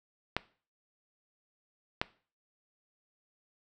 clicks, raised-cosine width 0.3 ms, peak -12 dBFS, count 2, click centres 0.366 / 2.015 s, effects noise-tail reverb RT60 0.4 s tail -19 dB re dry

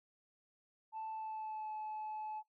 sine tone with pitch glide, 880 to 860.4 Hz, A5 to A5, 0 to -39 cents, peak -39 dBFS, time 0.92-2.43 s, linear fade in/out 50 ms, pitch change -39 cents, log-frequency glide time 1.1-1.72 s, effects noise-tail reverb RT60 0.1 s tail -17 dB re dry + tanh soft clip ceiling -38 dBFS

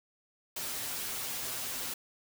white noise with comb filter, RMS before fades -37 dBFS, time 0.56-1.94 s, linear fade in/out 5 ms, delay 7.8 ms, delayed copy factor +0.75, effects none

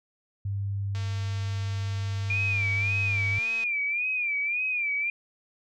sine tone, 99.4 Hz, G2, 25 cents sharp, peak -27 dBFS, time 0.45-3.39 s, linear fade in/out 5 ms
click train, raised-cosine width 0.2 ms, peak -26 dBFS, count 611, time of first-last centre 0.95-3.637 s, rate 227 Hz
sine tone with vibrato, 2398 Hz, D7, 36 cents sharp, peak -25 dBFS, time 2.3-5.1 s, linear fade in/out 2 ms, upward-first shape sine, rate 1.8 Hz, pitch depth 98 cents each way
effects none

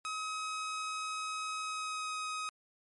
sawtooth tone with pitch glide, 1271 to 1260.8 Hz, D#6 to D#6, +36 to +23 cents, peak -32 dBFS, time 0.05-2.49 s, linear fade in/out 0 ms, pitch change -13 cents, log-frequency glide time 1.62-2.14 s, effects MP3 48 kbps

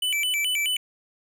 square tone with vibrato, 2637 Hz, E7, in tune, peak -23 dBFS, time 0.02-0.77 s, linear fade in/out 5 ms, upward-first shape square, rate 4.7 Hz, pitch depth 220 cents each way, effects none

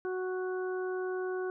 harmonic tone, 370 Hz, F#4, in tune, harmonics 1 / 2 / 3 / 4, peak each -32 / -44 / -46 / -43 dBFS, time 0.05-1.5 s, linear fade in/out 0 ms, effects none

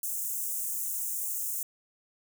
white high-pass noise, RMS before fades -33 dBFS, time 0.03-1.63 s, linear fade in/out 2 ms, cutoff 6600 Hz, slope 48 dB/octave, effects none

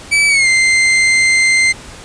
40% pulse tone with pitch glide, 2301 to 2086 Hz, D7 to C7, -36 to -6 cents, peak -8 dBFS, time 0.11-1.73 s, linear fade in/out 20 ms, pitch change -170 cents, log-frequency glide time 0.28-0.48 s, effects pink hiss -34 dBFS RMS until 2.04 s + resampled to 22050 Hz

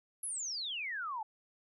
sine exponential sweep, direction down, 11360 to 831 Hz, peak -36 dBFS, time 0.23-1.23 s, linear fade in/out 5 ms, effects none

